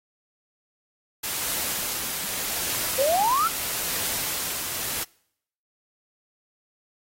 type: noise with tremolo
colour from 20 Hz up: white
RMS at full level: -27 dBFS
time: 1.23-5.04 s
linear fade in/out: 10 ms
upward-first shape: triangle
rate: 0.8 Hz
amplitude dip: 35%
type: exponential sweep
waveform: sine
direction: up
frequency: 508 to 1391 Hz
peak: -19 dBFS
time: 2.98-3.48 s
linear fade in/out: 10 ms
effects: noise-tail reverb RT60 0.7 s tail -25 dB re dry + AAC 48 kbps